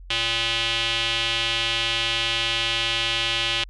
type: tone with band-pass filter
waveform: square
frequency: 115 Hz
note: A#2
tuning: 23 cents flat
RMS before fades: -24 dBFS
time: 0.1-3.64 s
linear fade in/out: 5 ms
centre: 3100 Hz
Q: 3.4
effects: added 44 Hz sine -39 dBFS peak until 3.69 s + resampled to 24000 Hz